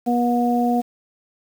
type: harmonic tone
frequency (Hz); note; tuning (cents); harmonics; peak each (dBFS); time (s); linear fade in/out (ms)
241.1; B3; -41; 1 / 2 / 3; -18 / -26 / -21; 0.06-0.82; 20
effects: 7-bit